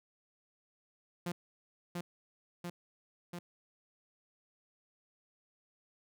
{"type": "tone with echo", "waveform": "sawtooth", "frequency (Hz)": 174.61, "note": "F3", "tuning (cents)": 0, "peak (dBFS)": -31, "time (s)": [1.26, 1.32], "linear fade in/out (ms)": 5, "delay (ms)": 690, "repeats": 3, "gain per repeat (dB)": -2, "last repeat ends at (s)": 3.39, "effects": []}